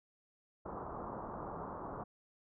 white low-pass noise, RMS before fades -44 dBFS, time 0.65-2.04 s, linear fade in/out 10 ms, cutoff 1200 Hz, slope 48 dB/octave, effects none

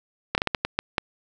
slowing click train, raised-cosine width 0.3 ms, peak -5 dBFS, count 8, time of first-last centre 0.35-0.982 s, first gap 29 ms, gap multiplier 1.37, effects none

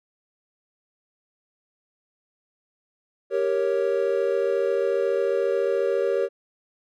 triangle chord, G diminished, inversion none, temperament equal, 392 / 466.2 / 554.4 Hz, G4 / Bb4 / Db5, 0 / 0 / 0 cents, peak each -23 dBFS, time 3.3-6.29 s, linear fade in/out 50 ms, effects none

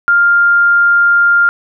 sine tone, 1400 Hz, F6, 4 cents sharp, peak -6 dBFS, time 0.08-1.49 s, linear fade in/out 0 ms, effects none

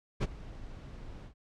brown noise with ADSR envelope, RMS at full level -24 dBFS, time 0.2-1.34 s, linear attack 28 ms, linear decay 32 ms, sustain -21 dB, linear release 96 ms, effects low-pass 6000 Hz 12 dB/octave

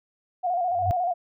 sine tone with vibrato, 712 Hz, F5, 33 cents sharp, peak -22 dBFS, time 0.43-1.14 s, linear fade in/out 20 ms, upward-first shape square, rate 14 Hz, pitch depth 54 cents each way
sine tone with exponential growth, 95.8 Hz, G2, 39 cents flat, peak -19 dBFS, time 0.7-0.91 s, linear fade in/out 0 ms, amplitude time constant 44 ms
effects none

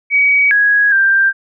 sine tone with pitch steps, 2265 / 1660 / 1581 Hz, C#7 / G#6 / G6, +37 / -1 / +14 cents, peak -8 dBFS, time 0.1-1.33 s, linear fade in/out 50 ms, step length 410 ms, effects none

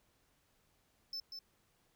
triangle tone with echo, 5274 Hz, E8, in tune, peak -38 dBFS, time 1.13-1.2 s, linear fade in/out 2 ms, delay 190 ms, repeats 1, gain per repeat -5 dB, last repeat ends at 1.39 s, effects pink hiss -74 dBFS RMS until 1.95 s

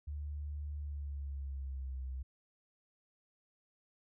sine tone with pitch glide, 73.42 to 65.03 Hz, D2 to C2, 0 to -10 cents, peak -38 dBFS, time 0.07-2.23 s, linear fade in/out 10 ms, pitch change -210 cents, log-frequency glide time 0.78-2 s, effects none

